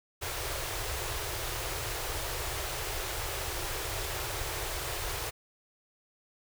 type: band-stop noise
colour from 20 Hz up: pink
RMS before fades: -35 dBFS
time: 0.21-5.31 s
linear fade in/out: 20 ms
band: 130 to 340 Hz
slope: 48 dB/octave
effects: none